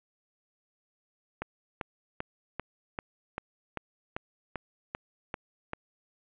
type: click train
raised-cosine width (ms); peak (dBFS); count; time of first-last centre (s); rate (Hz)
0.5; -18; 12; 1.42-5.734; 2.55
effects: resampled to 8000 Hz + 8-bit